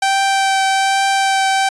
sawtooth tone with vibrato, 778 Hz, G5, 13 cents flat, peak -9 dBFS, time 0.02-1.69 s, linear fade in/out 5 ms, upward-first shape triangle, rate 1.2 Hz, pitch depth 13 cents each way, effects resampled to 22050 Hz

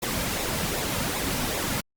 pink noise with flanger, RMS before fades -28 dBFS, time 0.02-1.81 s, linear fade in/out 10 ms, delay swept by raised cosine 0.65 to 2.75 ms, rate 2.6 Hz, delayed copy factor -0.5, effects Opus 48 kbps

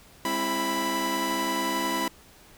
sawtooth tone cluster, 204.6 / 264.8 / 333.4 / 989 Hz, G#3 / C4 / E4 / B5, -26 / +21 / +20 / +2 cents, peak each -32 / -29 / -28 / -24 dBFS, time 0.25-2.08 s, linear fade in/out 2 ms, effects pink hiss -53 dBFS RMS until 2.57 s

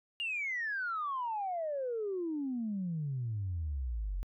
sine exponential sweep, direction down, 2862 to 42.76 Hz, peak -32 dBFS, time 0.2-4.23 s, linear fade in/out 0 ms, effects tanh soft clip ceiling -28 dBFS

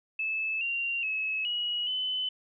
sine tone with pitch steps, 2614 / 2766 / 2581 / 2909 / 3024 Hz, E7 / F7 / E7 / F#7 / F#7, -15 / -17 / -37 / -30 / +37 cents, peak -28 dBFS, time 0.19-2.29 s, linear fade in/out 5 ms, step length 420 ms, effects none

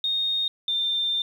sine tone pair in turn, 3700 / 3591 Hz, A#7 / A7, -14 / +35 cents, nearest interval minor second, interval 51 cents, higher first, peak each -22 dBFS, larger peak neither, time 0.04-0.48 / 0.68-1.22 s, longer second, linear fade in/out 2 ms, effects 9-bit

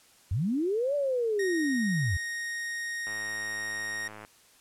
sine linear two-way sweep, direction up then down, 76.6 to 587.3 to 76.6 Hz, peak -25 dBFS, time 0.31-2.17 s, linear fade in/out 5 ms, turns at 0.95 s
45% pulse tone, 1864.7 Hz, A#6, in tune, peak -32 dBFS, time 1.39-4.08 s, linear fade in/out 5 ms
click train, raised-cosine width 0.5 ms, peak -29 dBFS, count 126, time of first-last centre 3.07-4.249 s, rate 106 Hz
effects white hiss -59 dBFS RMS until 4.6 s + low-pass 11000 Hz 12 dB/octave

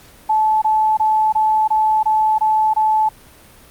sine tone bursts, 867 Hz, A5, 26 cents flat, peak -12 dBFS, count 8, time 0.29-3.091 s, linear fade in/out 10 ms, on 330 ms, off 23 ms, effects pink hiss -45 dBFS RMS until 3.7 s + Opus 48 kbps

